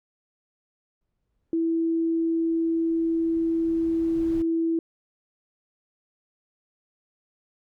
brown noise with exponential growth, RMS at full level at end -38 dBFS, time 1.01-4.42 s, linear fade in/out 1 ms, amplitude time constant 740 ms
sine tone, 329.2 Hz, E4, 2 cents flat, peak -21 dBFS, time 1.53-4.79 s, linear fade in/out 2 ms
effects none

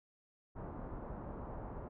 pink low-pass noise, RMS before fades -45 dBFS, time 0.55-1.89 s, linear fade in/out 20 ms, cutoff 1100 Hz, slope 24 dB/octave, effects none

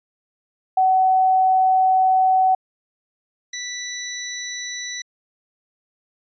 sine / 5% pulse tone pair in turn, 753 / 1971.2 Hz, F#5 / B6, +30 / -4 cents, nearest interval octave + perfect fourth, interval 1666 cents, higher second, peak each -13 dBFS, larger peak neither, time 0.77-2.55 / 3.53-5.02 s, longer first, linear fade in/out 5 ms, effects resampled to 16000 Hz

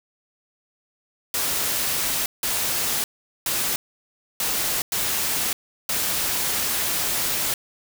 white noise bursts at uneven times, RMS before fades -24 dBFS, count 6, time 1.34-2.26 / 2.43-3.04 / 3.46-3.76 / 4.4-4.82 / 4.92-5.53 / 5.89-7.54 s, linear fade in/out 2 ms, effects none

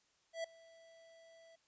square tone with ADSR envelope, 659.3 Hz, E5, in tune, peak -37 dBFS, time 0.33-1.56 s, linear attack 110 ms, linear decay 5 ms, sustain -23 dB, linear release 9 ms, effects white hiss -75 dBFS RMS until 1.67 s + resampled to 16000 Hz

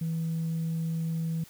sine tone, 163.3 Hz, E3, 16 cents flat, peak -26 dBFS, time 0.01-1.44 s, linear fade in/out 5 ms, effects tanh soft clip ceiling -25 dBFS + white hiss -54 dBFS RMS until 1.49 s

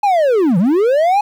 triangle linear two-way sweep, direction down then up, 848 to 160 to 848 Hz, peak -8 dBFS, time 0.03-1.21 s, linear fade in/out 5 ms, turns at 0.58 s, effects 8-bit

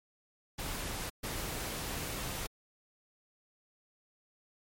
pink noise bursts at uneven times, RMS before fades -38 dBFS, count 2, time 0.58-1.1 / 1.23-2.47 s, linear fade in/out 10 ms, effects MP3 64 kbps

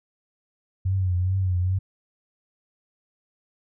sine tone with vibrato, 92.5 Hz, F#2, in tune, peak -20 dBFS, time 0.85-1.79 s, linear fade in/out 10 ms, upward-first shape triangle, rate 2.4 Hz, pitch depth 77 cents each way, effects none

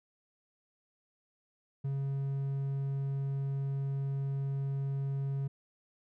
triangle tone, 137.6 Hz, C#3, 12 cents flat, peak -29 dBFS, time 1.84-5.48 s, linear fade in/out 10 ms, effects none

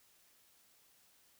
silence, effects white hiss -68 dBFS RMS until 1.39 s

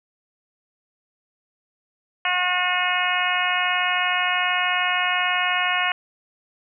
harmonic tone, 361.3 Hz, F#4, 41 cents flat, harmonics 2 / 3 / 4 / 5 / 6 / 7 / 8, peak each -27 / -27 / -27 / -27 / -27 / -27 / -27 dBFS, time 2.25-5.92 s, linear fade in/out 2 ms, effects none

